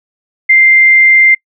sine tone, 2093 Hz, C7, in tune, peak -3 dBFS, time 0.49-1.35 s, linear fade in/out 10 ms, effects noise-tail reverb RT60 0.1 s tail -26 dB re dry

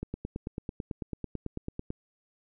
click train, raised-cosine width 3 ms, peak -21 dBFS, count 18, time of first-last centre 0.03-1.904 s, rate 9.07 Hz, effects none

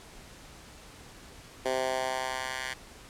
10% pulse tone with high-pass filter sweep, 130 Hz, C3, 11 cents flat, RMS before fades -32 dBFS, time 1.65-2.74 s, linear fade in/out 10 ms, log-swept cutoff 450 to 1600 Hz, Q 1.5, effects pink hiss -50 dBFS RMS until 3.09 s + low-pass 10000 Hz 12 dB/octave

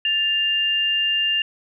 sine tone pair together, 1760 / 2800 Hz, A6 / F7, 0 / +4 cents, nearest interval minor sixth, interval 804 cents, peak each -28 / -18 dBFS, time 0.05-1.42 s, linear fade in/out 2 ms, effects none

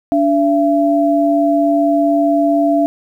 sine tone pair together, 290 / 674.4 Hz, D4 / E5, -22 / +39 cents, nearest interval octave + minor third, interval 1461 cents, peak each -13 dBFS, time 0.12-2.86 s, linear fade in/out 0 ms, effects 8-bit

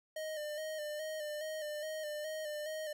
square tone with vibrato, 612 Hz, D#5, 29 cents flat, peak -39 dBFS, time 0.16-2.93 s, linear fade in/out 5 ms, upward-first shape square, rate 2.4 Hz, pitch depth 37 cents each way, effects none

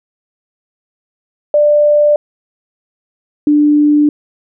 sine tone pair in turn, 592 / 296 Hz, D5 / D4, +14 / +14 cents, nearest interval octave, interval 1200 cents, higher first, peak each -6 dBFS, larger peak neither, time 1.54-2.16 / 3.47-4.09 s, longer neither, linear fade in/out 2 ms, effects none

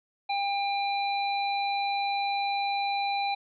harmonic tone, 800 Hz, G5, 35 cents sharp, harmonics 1 / 3 / 5, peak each -27 / -34 / -35 dBFS, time 0.29-3.35 s, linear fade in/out 10 ms, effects none

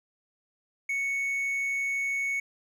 triangle tone, 2217 Hz, C#7, in tune, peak -25 dBFS, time 0.89-2.4 s, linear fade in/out 5 ms, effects none

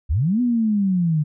sine linear two-way sweep, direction up then down, 57 to 250 to 146.6 Hz, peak -16 dBFS, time 0.09-1.24 s, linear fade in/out 20 ms, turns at 0.41 s, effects none

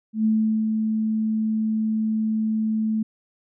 sine tone with ADSR envelope, 218.6 Hz, A3, 11 cents flat, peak -16 dBFS, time 0.13-3.03 s, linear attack 120 ms, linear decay 400 ms, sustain -4 dB, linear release 7 ms, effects none

